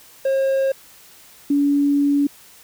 triangle / sine tone pair in turn, 538 / 285 Hz, C5 / C#4, +48 / +48 cents, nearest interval major seventh, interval 1100 cents, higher first, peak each -14 dBFS, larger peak neither, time 0.25-0.72 / 1.5-2.27 s, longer second, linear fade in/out 5 ms, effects white hiss -47 dBFS RMS until 2.63 s

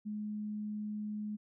sine tone, 210.8 Hz, G#3, 26 cents sharp, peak -36 dBFS, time 0.05-1.37 s, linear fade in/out 20 ms, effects none

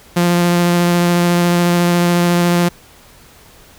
sawtooth tone with vibrato, 174.2 Hz, F3, 4 cents flat, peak -7 dBFS, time 0.16-2.69 s, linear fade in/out 10 ms, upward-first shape square, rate 14 Hz, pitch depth 8 cents each way, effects pink hiss -44 dBFS RMS until 3.78 s

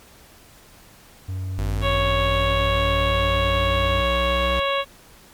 triangle tone, 93.6 Hz, F#2, 20 cents sharp, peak -23 dBFS, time 1.28-4.02 s, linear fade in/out 10 ms
square linear sweep, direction up, 50.2 to 63.4 Hz, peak -24 dBFS, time 1.58-4.6 s, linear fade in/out 5 ms
harmonic tone, 554.4 Hz, C#5, in tune, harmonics 1 / 2 / 3 / 4 / 5 / 6 / 7, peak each -23 / -24 / -32 / -31 / -29 / -30 / -34 dBFS, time 1.81-4.85 s, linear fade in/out 50 ms
effects pink hiss -49 dBFS RMS until 5.33 s + MP3 96 kbps

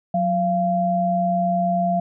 sine tone pair together, 182.3 / 688.3 Hz, F#3 / F5, -25 / -25 cents, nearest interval octave + major seventh, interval 2300 cents, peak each -22 / -19 dBFS, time 0.14-2 s, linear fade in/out 5 ms, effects none

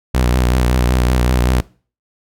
sawtooth tone with vibrato, 61.9 Hz, B1, 5 cents sharp, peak -8 dBFS, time 0.14-1.61 s, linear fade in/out 10 ms, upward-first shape sine, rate 5.3 Hz, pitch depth 56 cents each way, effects noise-tail reverb RT60 0.4 s tail -22 dB re dry

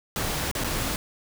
pink noise with dropouts, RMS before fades -28 dBFS, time 0.16-0.96 s, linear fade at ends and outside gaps 1 ms, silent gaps 0.514-0.551 / 0.638-0.644 s, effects none

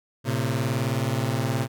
sawtooth beating tone pair, 113.7 / 132.7 Hz, A#2 / C3, -43 / +25 cents, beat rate 19 Hz, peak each -22 dBFS, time 0.24-1.68 s, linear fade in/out 50 ms, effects none

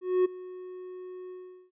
triangle tone with ADSR envelope, 366.5 Hz, F#4, 16 cents flat, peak -17 dBFS, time 0.01-1.71 s, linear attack 240 ms, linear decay 13 ms, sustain -20 dB, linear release 410 ms, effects resampled to 8000 Hz

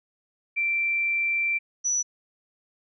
sine tone pair in turn, 2349 / 5919 Hz, D7 / F#8, 0 / 0 cents, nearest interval octave + major third, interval 1600 cents, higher second, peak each -22 / -22 dBFS, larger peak neither, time 0.56-1.59 / 1.84-2.03 s, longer first, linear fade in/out 20 ms, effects none

